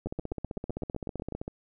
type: two click trains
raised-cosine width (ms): 2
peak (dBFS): -21 / -21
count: 23 / 11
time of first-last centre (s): 0.06-1.479 / 0.07-1.323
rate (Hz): 15.5 / 7.98
effects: none